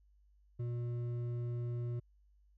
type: tone with hard clipping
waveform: sine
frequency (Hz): 120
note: B2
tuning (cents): -49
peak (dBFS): -37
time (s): 0.59-2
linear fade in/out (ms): 10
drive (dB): 7
effects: added 50 Hz sine -64 dBFS peak until 2.57 s